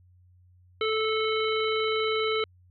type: harmonic tone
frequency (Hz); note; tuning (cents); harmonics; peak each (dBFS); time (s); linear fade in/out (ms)
437.4; A4; -10; 1 / 3 / 5 / 7 / 9; -26 / -31 / -33 / -34 / -36; 0.81-2.44; 2
effects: added 90 Hz sine -55 dBFS peak until 2.7 s